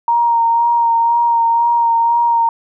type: tone with vibrato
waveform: sine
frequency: 933 Hz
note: A#5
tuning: 1 cent sharp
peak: -10 dBFS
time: 0.08-2.49 s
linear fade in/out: 2 ms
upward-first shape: sine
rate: 2 Hz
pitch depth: 20 cents each way
effects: none